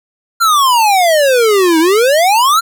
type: exponential two-way sweep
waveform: square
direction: down then up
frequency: 1399 to 312.1 to 1399 Hz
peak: -8 dBFS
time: 0.4-2.61 s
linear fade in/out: 20 ms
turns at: 1.79 s
effects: none